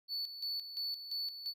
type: tone with tremolo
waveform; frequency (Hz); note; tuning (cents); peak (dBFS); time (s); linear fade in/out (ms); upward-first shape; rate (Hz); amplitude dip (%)
triangle; 4461; C#8; +10; -34; 0.08-1.54; 50; square; 2.9; 65
effects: none